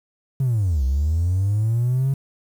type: linear two-way sweep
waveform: triangle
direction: down then up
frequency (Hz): 138.59 to 63.3 to 138.59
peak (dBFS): -14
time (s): 0.4-2.14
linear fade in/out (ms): 5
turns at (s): 0.84
effects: tanh soft clip ceiling -13 dBFS + 8-bit